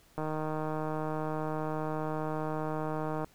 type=click train; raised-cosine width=1 ms; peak=-21 dBFS; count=476; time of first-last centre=0.18-3.245 s; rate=155 Hz; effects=pink hiss -62 dBFS RMS until 3.34 s